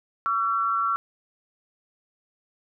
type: tone pair together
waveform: sine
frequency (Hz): 1136 / 1352.9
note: C#6 / E6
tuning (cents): +42 / +45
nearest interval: minor third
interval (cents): 303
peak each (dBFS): -26 / -23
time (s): 0.26-0.96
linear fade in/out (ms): 0
effects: none